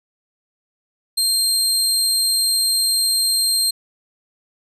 25% pulse tone, 4186 Hz, C8, in tune, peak -11 dBFS, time 1.17-3.71 s, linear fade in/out 10 ms, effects none

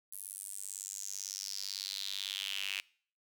sawtooth tone with high-pass filter sweep, 98 Hz, G2, in tune, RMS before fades -41 dBFS, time 0.12-2.8 s, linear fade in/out 0 ms, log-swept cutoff 11000 to 2600 Hz, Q 4.7, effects noise-tail reverb RT60 0.5 s tail -23 dB re dry

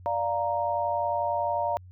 sine chord, Bb major, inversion first, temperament equal, 587.3 / 698.5 / 932.3 Hz, D5 / F5 / Bb5, 0 / 0 / 0 cents, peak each -30 / -29 / -28 dBFS, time 0.06-1.77 s, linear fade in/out 0 ms, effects added 91 Hz sine -45 dBFS peak until 1.91 s

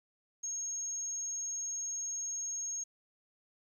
sine tone, 6530 Hz, G#8, 30 cents flat, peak -35 dBFS, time 0.43-2.84 s, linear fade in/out 10 ms, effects 11-bit

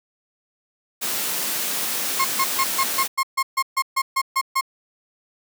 white high-pass noise, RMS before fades -25 dBFS, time 1.01-3.08 s, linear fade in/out 20 ms, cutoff 160 Hz, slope 24 dB/octave
35% pulse tone bursts, 1073 Hz, C6, 43 cents sharp, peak -16 dBFS, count 13, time 2.19-4.611 s, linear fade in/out 10 ms, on 57 ms, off 140 ms
effects none

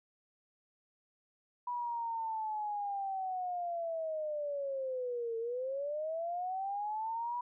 sine linear two-way sweep, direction down then up, 980 to 450.5 to 980 Hz, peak -34 dBFS, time 1.67-7.41 s, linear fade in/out 5 ms, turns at 5.38 s, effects none

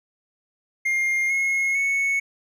triangle tone with pitch steps, 2120 / 2165 / 2210 Hz, C7 / C#7 / C#7, +22 / -41 / -6 cents, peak -18 dBFS, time 0.85-2.2 s, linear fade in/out 10 ms, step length 450 ms, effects none

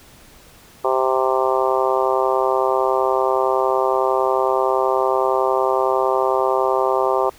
harmonic tone, 130.81 Hz, C3, in tune, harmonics 3 / 4 / 5 / 6 / 7 / 8 / 9, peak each -21 / -22 / -23 / -24 / -24 / -25 / -26 dBFS, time 0.84-7.3 s, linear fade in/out 10 ms, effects pink hiss -47 dBFS RMS until 7.38 s

